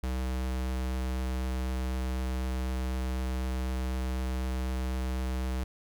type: tone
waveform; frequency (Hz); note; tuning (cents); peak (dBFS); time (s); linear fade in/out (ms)
square; 64; C2; -38; -30; 0.03-5.64; 5
effects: none